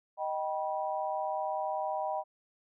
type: chord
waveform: sine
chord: Eb augmented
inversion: none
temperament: just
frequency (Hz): 622.3 / 777.8 / 972.3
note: Eb5 / G5 / B5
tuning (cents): 0 / -14 / -27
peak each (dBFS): -35 / -34 / -37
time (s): 0.17-2.24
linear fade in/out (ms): 50
effects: none